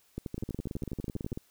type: two click trains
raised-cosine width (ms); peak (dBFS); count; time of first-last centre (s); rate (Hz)
3; -22 / -23; 15 / 19; 0.18-1.328 / 0.38-1.374; 12.2 / 18.1
effects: white hiss -66 dBFS RMS until 1.5 s